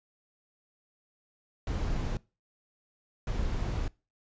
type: noise bursts at uneven times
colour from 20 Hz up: brown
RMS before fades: -31 dBFS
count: 2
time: 1.67-2.17 / 3.27-3.88 s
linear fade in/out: 2 ms
effects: noise-tail reverb RT60 0.3 s tail -23 dB re dry + resampled to 16000 Hz

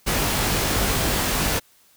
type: noise with comb filter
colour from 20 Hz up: pink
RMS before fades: -22 dBFS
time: 0.06-1.6 s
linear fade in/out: 20 ms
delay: 20 ms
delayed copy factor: +0.6
effects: white hiss -57 dBFS RMS until 1.96 s

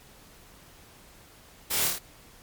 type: noise with echo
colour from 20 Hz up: white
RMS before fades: -29 dBFS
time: 1.7-1.88 s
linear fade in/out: 10 ms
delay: 27 ms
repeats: 4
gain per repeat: -2 dB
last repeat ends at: 1.988 s
effects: pink hiss -53 dBFS RMS until 2.42 s + MP3 96 kbps

